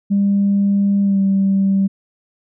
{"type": "tone with pitch glide", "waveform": "sine", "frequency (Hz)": [200, 194.87], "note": ["G3", "G3"], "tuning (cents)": [35, -10], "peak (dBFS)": -11, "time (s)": [0.1, 1.88], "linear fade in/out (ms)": 20, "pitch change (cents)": -45, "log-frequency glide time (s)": [1.02, 1.2], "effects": ["tanh soft clip ceiling -8 dBFS"]}